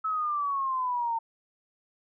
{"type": "exponential sweep", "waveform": "sine", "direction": "down", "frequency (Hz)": [1303, 905], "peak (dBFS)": -26, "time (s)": [0.04, 1.19], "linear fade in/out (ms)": 10, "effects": []}